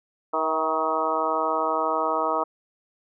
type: harmonic tone with a mistuned harmonic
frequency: 158.1 Hz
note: D#3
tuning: 28 cents sharp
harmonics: 2 / 3 / 4 / 5 / 6 / 7 / 8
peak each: -34 / -30 / -28 / -31 / -28 / -29 / -28 dBFS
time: 0.33-2.44 s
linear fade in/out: 10 ms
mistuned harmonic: 4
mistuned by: +30 cents
effects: none